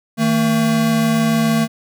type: tone pair together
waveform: square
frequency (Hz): 158.63 / 225.5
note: D#3 / A3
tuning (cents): +34 / +43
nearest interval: tritone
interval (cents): 609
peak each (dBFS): -21 / -15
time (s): 0.17-1.68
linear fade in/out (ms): 50
effects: none